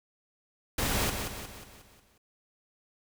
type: noise with echo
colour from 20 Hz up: pink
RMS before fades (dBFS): -29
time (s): 0.78-1.1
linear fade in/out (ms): 5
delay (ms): 180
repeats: 6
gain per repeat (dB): -6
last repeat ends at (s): 2.18
effects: none